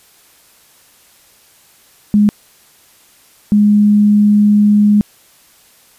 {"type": "tone pair in turn", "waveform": "sine", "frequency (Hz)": [207.7, 207.7], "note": ["G#3", "G#3"], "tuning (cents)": [0, 0], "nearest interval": "unison", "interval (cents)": 0, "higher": "neither", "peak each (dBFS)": -6, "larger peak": "neither", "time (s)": [[2.14, 2.29], [3.52, 5.01]], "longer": "second", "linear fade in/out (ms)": 0, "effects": ["white hiss -48 dBFS RMS until 5.98 s", "resampled to 32000 Hz"]}